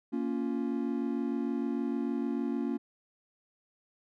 triangle chord, Bb minor, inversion none, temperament just, 233.1 / 279.7 / 349.6 Hz, Bb3 / Db4 / F4, 0 / +16 / +2 cents, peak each -31 / -31 / -35 dBFS, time 0.12-2.78 s, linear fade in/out 20 ms, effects none

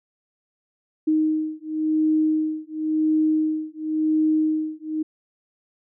sine beating tone pair, 311.1 / 312.04 Hz, D#4 / D#4, 0 / +5 cents, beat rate 0.94 Hz, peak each -22 dBFS, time 1.07-5.03 s, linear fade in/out 10 ms, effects none

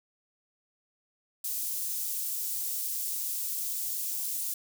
white high-pass noise, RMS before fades -33 dBFS, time 1.44-4.54 s, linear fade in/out 5 ms, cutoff 7400 Hz, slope 12 dB/octave, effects none

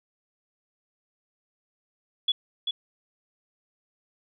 sine tone with echo, 3397 Hz, G#7, 38 cents sharp, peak -20 dBFS, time 2.28-2.32 s, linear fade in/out 5 ms, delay 390 ms, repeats 1, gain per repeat -5 dB, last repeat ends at 2.71 s, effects none

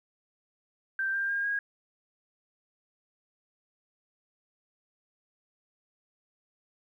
sine tone with pitch steps, 1568 / 1590.8 / 1613.9 / 1637.4 Hz, G6 / G6 / G6 / G#6, 0 / +25 / +50 / -25 cents, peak -27 dBFS, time 0.99-1.59 s, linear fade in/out 2 ms, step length 150 ms, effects 11-bit

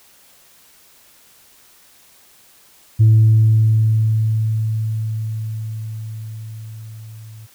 sine tone with level ramp, 110 Hz, A2, in tune, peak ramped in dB -5 to -35 dBFS, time 2.99-7.47 s, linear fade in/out 20 ms, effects tanh soft clip ceiling -5 dBFS + white hiss -50 dBFS RMS until 7.54 s

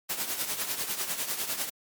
white noise with tremolo, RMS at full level -29 dBFS, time 0.09-1.7 s, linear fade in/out 10 ms, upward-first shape triangle, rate 10 Hz, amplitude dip 70%, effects high-pass 150 Hz 12 dB/octave + MP3 96 kbps

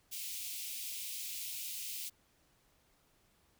white high-pass noise, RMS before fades -42 dBFS, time 0.11-2.1 s, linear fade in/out 20 ms, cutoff 2300 Hz, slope 48 dB/octave, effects pink hiss -71 dBFS RMS until 3.59 s

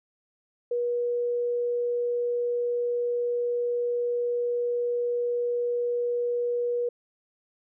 sine tone, 481.9 Hz, B4, 43 cents flat, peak -24 dBFS, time 0.71-6.89 s, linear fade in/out 5 ms, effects none

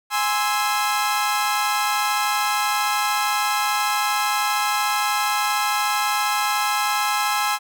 sawtooth chord, Ab augmented, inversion none, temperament equal with one note detuned, 830.6 / 1046.5 / 1312.4 Hz, Ab5 / C6 / E6, 0 / 0 / -8 cents, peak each -19 / -21 / -21 dBFS, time 0.1-7.59 s, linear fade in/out 50 ms, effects none

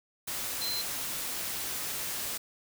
sine tone in noise, 4100 Hz, C8, 36 cents flat, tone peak -32 dBFS, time 0.61-0.82 s, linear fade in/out 10 ms, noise white, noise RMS -35 dBFS, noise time 0.27-2.38 s, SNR 0 dB, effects none

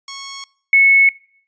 5% pulse / sine tone pair in turn, 1100 / 2200 Hz, C#6 / C#7, -14 / -14 cents, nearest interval octave, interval 1200 cents, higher second, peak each -15 / -7 dBFS, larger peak second, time 0.08-0.44 / 0.73-1.09 s, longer neither, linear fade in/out 2 ms, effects noise-tail reverb RT60 0.6 s tail -25 dB re dry + resampled to 16000 Hz

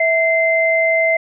sine tone pair together, 654.2 / 2077 Hz, E5 / C7, -13 / -13 cents, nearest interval octave + minor sixth, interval 2000 cents, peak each -15 dBFS, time 0-1.17 s, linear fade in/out 5 ms, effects none

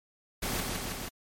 pink noise with echo, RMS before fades -32 dBFS, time 0.42-0.61 s, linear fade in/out 10 ms, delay 160 ms, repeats 3, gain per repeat -2 dB, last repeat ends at 1.09 s, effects MP3 64 kbps

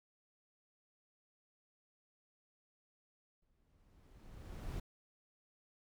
brown noise with exponential growth, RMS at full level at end -40 dBFS, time 3.42-4.8 s, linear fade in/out 5 ms, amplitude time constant 300 ms, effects none

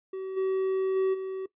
triangle tone with level steps, 380.6 Hz, F#4, 49 cents sharp, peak -30 / -22 / -20 / -29 dBFS, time 0.13-1.46 s, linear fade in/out 5 ms, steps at 0.36 / 0.95 / 1.13 s, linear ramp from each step 20 ms, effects noise-tail reverb RT60 0.1 s tail -18 dB re dry + resampled to 8000 Hz

